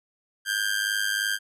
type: tone with amplitude modulation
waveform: sawtooth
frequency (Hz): 1586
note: G6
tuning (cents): +20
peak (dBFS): -17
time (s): 0.45-1.39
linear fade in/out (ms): 50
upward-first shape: sine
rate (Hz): 103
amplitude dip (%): 80
effects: resampled to 32000 Hz